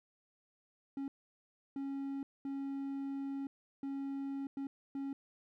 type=tone bursts at uneven times; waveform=triangle; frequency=275.1 Hz; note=C#4; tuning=13 cents flat; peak=-35 dBFS; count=6; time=0.97-1.08 / 1.76-2.23 / 2.45-3.47 / 3.83-4.47 / 4.57-4.67 / 4.95-5.13 s; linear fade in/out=2 ms; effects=none